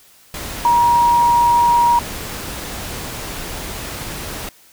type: tone in noise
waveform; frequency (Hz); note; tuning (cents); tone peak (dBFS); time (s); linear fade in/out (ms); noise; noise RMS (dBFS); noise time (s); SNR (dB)
sine; 950; A#5; +33; -10; 0.65-1.99; 2; pink; -28; 0.34-4.49; +15
effects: white hiss -49 dBFS RMS until 4.72 s